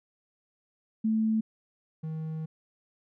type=tone pair in turn; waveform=sine / triangle; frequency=220 / 158.26 Hz; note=A3 / D#3; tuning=0 / +30 cents; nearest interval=tritone; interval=570 cents; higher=first; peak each=-23 / -30 dBFS; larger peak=first; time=1.04-1.41 / 2.03-2.46 s; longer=second; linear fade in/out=10 ms; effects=none